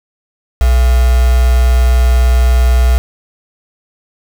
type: tone with quantisation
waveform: sine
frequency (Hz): 61.74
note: B1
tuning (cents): 0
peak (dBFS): -6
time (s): 0.61-2.98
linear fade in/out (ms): 0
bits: 3
effects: none